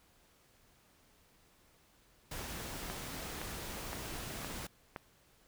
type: noise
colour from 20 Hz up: pink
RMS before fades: -43 dBFS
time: 2.31-4.67 s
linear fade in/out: 5 ms
type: click train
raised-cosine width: 0.5 ms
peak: -25 dBFS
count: 5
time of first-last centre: 2.9-4.962 s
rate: 1.94 Hz
effects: pink hiss -67 dBFS RMS until 5.47 s